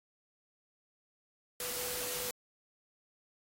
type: tone in noise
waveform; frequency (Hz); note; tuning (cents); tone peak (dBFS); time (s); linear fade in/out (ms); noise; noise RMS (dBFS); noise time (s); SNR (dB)
sine; 493.9; B4; 0; -45; 1.6-2.31; 2; white; -38; 1.6-2.31; -10
effects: AAC 48 kbps